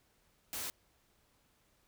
white noise, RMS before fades -40 dBFS, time 0.53-0.7 s, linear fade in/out 0 ms, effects pink hiss -72 dBFS RMS until 1.87 s

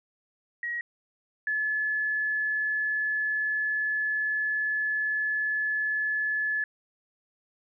sine tone pair in turn, 1900 / 1718.8 Hz, A#6 / A6, +33 / -41 cents, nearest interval major second, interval 174 cents, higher first, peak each -29 / -25 dBFS, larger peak second, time 0.63-0.81 / 1.47-6.64 s, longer second, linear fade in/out 2 ms, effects none

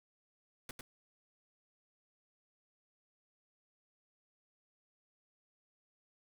pink noise with echo, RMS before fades -45 dBFS, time 0.69-0.71 s, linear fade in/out 2 ms, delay 100 ms, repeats 1, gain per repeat -3 dB, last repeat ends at 0.81 s, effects none

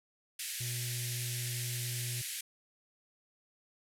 white band-pass noise, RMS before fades -40 dBFS, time 0.39-2.41 s, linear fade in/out 5 ms, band 1700 to 13000 Hz, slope 48 dB/octave
triangle tone, 121.4 Hz, B2, 29 cents flat, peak -35 dBFS, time 0.6-2.22 s, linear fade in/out 10 ms
effects none

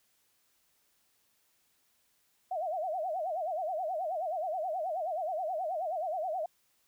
sine tone with vibrato, 683 Hz, F5, 39 cents flat, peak -31 dBFS, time 2.51-6.46 s, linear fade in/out 5 ms, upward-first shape sine, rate 9.4 Hz, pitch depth 200 cents each way, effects white hiss -72 dBFS RMS until 6.87 s

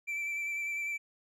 triangle tone with vibrato, 2331 Hz, D7, 14 cents flat, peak -31 dBFS, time 0.07-0.98 s, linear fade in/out 20 ms, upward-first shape square, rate 10 Hz, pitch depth 16 cents each way, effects none

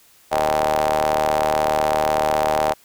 sawtooth ring-modulated tone, 76.1 Hz, D#2, 38 cents flat, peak -10 dBFS, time 0.31-2.74 s, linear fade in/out 20 ms, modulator 702 Hz, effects white hiss -53 dBFS RMS until 2.84 s

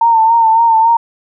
sine tone with vibrato, 908 Hz, A#5, 46 cents flat, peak -6 dBFS, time 0.01-0.97 s, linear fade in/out 5 ms, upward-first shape sine, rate 3.6 Hz, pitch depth 45 cents each way, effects none

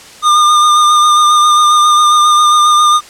square tone with vibrato, 1210 Hz, D#6, 49 cents flat, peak -6 dBFS, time 0.22-3.01 s, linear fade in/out 50 ms, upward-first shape sine, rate 7.4 Hz, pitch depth 22 cents each way, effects white hiss -35 dBFS RMS until 3.09 s + low-pass 8000 Hz 12 dB/octave

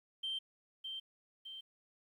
sine tone with echo, 3136 Hz, G7, in tune, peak -35 dBFS, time 0.23-0.39 s, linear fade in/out 10 ms, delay 610 ms, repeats 2, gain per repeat -5 dB, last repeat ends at 1.61 s, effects tanh soft clip ceiling -32 dBFS + 12-bit

